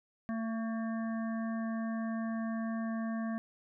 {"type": "harmonic tone with a mistuned harmonic", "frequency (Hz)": 224.8, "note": "A3", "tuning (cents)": 37, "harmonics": [1, 3, 5, 7, 8], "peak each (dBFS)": [-33, -43, -47, -50, -51], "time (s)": [0.29, 3.38], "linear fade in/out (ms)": 0, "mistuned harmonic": 7, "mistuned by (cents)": 34, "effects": []}